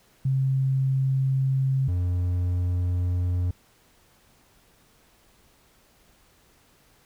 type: tone pair in turn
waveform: sine / triangle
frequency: 133.5 / 89.1 Hz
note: C3 / F2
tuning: +35 / +35 cents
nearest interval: perfect fifth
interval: 700 cents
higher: first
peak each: -20 dBFS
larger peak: neither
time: 0.25-1.88 / 1.88-3.51 s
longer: neither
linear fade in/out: 5 ms
effects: pink hiss -60 dBFS RMS until 7.05 s